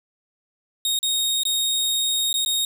sawtooth tone with dropouts, 3729 Hz, A#7, in tune, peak -17 dBFS, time 0.85-2.65 s, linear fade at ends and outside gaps 2 ms, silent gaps 0.99-1.029 / 1.434-1.452 / 2.329-2.34 / 2.449-2.46 s, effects 8-bit

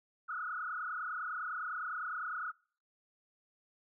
sine tone with frequency modulation, 1362 Hz, F6, 44 cents flat, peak -36 dBFS, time 0.28-2.52 s, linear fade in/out 20 ms, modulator 29.9 Hz, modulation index 3.9, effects noise-tail reverb RT60 0.5 s tail -26 dB re dry

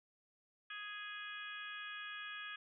harmonic tone, 415.3 Hz, G#4, in tune, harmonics 3 / 4 / 5 / 6 / 7 / 8, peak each -52 / -47 / -59 / -51 / -55 / -53 dBFS, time 0.7-2.56 s, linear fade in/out 5 ms, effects none

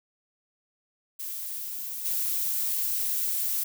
violet noise with level steps, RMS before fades -35 / -28 dBFS, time 1.19-3.64 s, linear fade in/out 10 ms, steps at 2.04 s, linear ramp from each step 20 ms, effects none

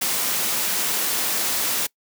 white noise, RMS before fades -23 dBFS, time 0.01-1.87 s, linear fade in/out 10 ms, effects noise-tail reverb RT60 0.1 s tail -24 dB re dry + high-pass 150 Hz 12 dB/octave

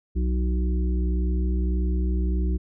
harmonic tone with a mistuned harmonic, 61.74 Hz, B1, in tune, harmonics 1 / 3 / 5 / 6, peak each -21 / -31 / -35 / -37 dBFS, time 0.15-2.58 s, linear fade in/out 20 ms, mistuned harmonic 1, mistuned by +16 cents, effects none

